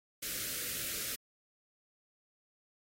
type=band-stop noise; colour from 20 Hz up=white; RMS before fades=-38 dBFS; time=0.22-1.16 s; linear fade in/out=10 ms; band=600 to 1300 Hz; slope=48 dB/octave; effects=AAC 48 kbps